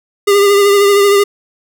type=tone with vibrato; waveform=square; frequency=402.9 Hz; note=G4; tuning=48 cents sharp; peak=-7 dBFS; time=0.27-1.24 s; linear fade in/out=10 ms; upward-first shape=triangle; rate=13 Hz; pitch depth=38 cents each way; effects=none